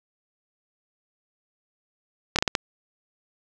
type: slowing click train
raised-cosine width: 0.2 ms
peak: -3 dBFS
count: 5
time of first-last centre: 2.36-2.552 s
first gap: 27 ms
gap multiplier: 1.4
effects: none